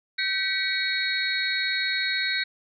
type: tone cluster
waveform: sine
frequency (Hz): 1541 / 1944 / 2245 / 3819 / 4295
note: G6 / B6 / C#7 / A#7 / C8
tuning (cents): -30 / -28 / +21 / +41 / +44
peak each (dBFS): -30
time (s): 0.18-2.44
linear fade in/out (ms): 10
effects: none